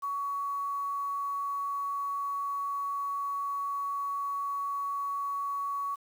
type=tone with quantisation; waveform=sine; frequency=1124 Hz; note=C#6; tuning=24 cents sharp; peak=-30 dBFS; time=0.02-5.96 s; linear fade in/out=20 ms; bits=9; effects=none